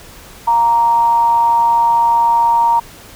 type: tone with amplitude modulation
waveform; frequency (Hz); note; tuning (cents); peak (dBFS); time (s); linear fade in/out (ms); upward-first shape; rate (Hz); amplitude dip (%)
sine; 932.3; A#5; 0; -7; 0.47-2.8; 10; sine; 228; 40
effects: pink hiss -38 dBFS RMS until 3.15 s